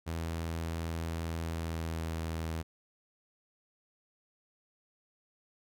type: tone with pitch glide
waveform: sawtooth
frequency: 82.41 to 81.23 Hz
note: E2 to E2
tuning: 0 to -25 cents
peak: -30 dBFS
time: 0.06-2.63 s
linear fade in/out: 20 ms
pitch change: -25 cents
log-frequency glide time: 1.43-2.19 s
effects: none